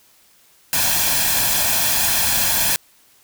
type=noise with comb filter; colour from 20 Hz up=white; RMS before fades=-18 dBFS; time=0.73-2.76 s; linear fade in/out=0 ms; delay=1.2 ms; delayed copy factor=+0.6; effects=white hiss -54 dBFS RMS until 3.23 s